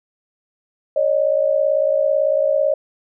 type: tone pair together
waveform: sine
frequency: 554.4 / 612.4 Hz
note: C#5 / D#5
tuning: 0 / -28 cents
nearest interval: major second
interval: 172 cents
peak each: -17 dBFS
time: 0.96-2.74 s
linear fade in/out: 5 ms
effects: none